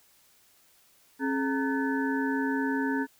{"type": "tone cluster", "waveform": "sine", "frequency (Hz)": [270.5, 426.6, 917, 1509, 1729], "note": ["C#4", "G#4", "A#5", "F#6", "A6"], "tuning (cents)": [-42, 46, -29, 34, -31], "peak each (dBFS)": [-27, -35, -35, -36, -36], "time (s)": [1.19, 3.07], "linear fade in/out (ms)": 50, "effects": ["white hiss -62 dBFS RMS until 3.19 s"]}